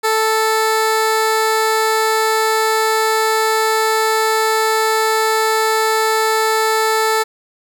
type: tone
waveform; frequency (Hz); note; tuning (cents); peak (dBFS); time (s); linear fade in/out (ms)
15% pulse; 440; A4; 0; -7; 0.03-7.24; 20
effects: none